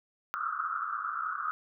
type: band-pass noise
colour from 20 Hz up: pink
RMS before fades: -34 dBFS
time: 0.34-1.51 s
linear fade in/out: 0 ms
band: 1200 to 1400 Hz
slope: 96 dB/octave
effects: none